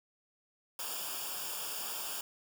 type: noise with comb filter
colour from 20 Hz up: white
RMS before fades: -39 dBFS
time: 0.79-2.21 s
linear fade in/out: 2 ms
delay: 0.49 ms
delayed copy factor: -0.8
effects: none